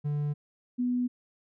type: tone pair in turn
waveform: triangle / sine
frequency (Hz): 146.83 / 246.9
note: D3 / B3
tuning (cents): 0 / 0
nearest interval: major sixth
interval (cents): 900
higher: second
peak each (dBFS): -25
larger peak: neither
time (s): 0.04-0.34 / 0.78-1.08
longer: neither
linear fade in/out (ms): 20
effects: none